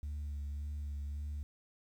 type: tone with vibrato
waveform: sine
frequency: 72.7 Hz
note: D2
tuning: 17 cents flat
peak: -35 dBFS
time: 0.03-1.43 s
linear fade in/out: 0 ms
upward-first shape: sine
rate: 1.8 Hz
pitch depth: 28 cents each way
effects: tanh soft clip ceiling -36 dBFS + 11-bit